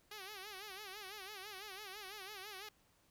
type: tone with vibrato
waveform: 5% pulse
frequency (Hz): 400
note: G4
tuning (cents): +35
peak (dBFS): -36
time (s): 0.11-2.69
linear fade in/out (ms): 5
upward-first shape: sine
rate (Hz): 6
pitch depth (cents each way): 130
effects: pink hiss -72 dBFS RMS until 3.1 s